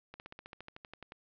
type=slowing click train; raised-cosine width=0.3 ms; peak=-30 dBFS; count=14; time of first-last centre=0.14-1.121 s; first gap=59 ms; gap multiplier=1.04; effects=low-pass 4000 Hz 12 dB/octave